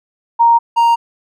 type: tone pair in turn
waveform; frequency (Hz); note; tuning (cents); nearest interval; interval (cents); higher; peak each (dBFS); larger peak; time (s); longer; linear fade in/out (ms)
sine / triangle; 932.3 / 932.3; A#5 / A#5; 0 / 0; unison; 0; neither; -6 / -6; neither; 0.39-0.59 / 0.76-0.96; neither; 20
effects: none